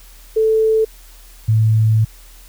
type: tone pair in turn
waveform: sine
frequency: 440 / 110 Hz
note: A4 / A2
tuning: 0 / 0 cents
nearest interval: 2 octaves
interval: 2400 cents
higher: first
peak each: -11 / -10 dBFS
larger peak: second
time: 0.36-0.85 / 1.48-2.05 s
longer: second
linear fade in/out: 10 ms
effects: added 40 Hz sine -40 dBFS peak until 2.48 s + white hiss -46 dBFS RMS until 2.48 s